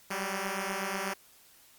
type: beating tone pair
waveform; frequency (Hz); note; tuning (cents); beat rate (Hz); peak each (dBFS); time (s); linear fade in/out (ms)
5% pulse; 189.6 / 197.8; F#3 / G3; +43 / +16; 8.2; -24 / -23; 0.1-1.14; 10
effects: white hiss -59 dBFS RMS until 1.78 s + Opus 48 kbps